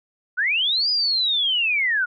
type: linear two-way sweep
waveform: sine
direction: up then down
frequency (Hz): 1401 to 4978 to 1401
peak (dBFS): -18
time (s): 0.37-2.06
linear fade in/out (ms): 20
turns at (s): 0.9
effects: none